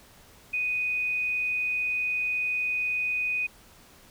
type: tone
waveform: sine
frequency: 2489 Hz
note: D#7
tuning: in tune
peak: -25 dBFS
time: 0.53-3.47 s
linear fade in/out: 10 ms
effects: pink hiss -54 dBFS RMS until 4.1 s